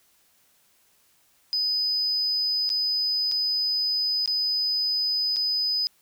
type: tone with dropouts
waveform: sine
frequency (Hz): 5000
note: D#8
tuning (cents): +8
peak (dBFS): -21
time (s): 1.53-5.87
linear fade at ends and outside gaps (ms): 0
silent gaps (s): 2.692-2.701 / 3.315-3.32 / 4.259-4.276 / 5.361-5.367
effects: tanh soft clip ceiling -18 dBFS + white hiss -63 dBFS RMS until 6.01 s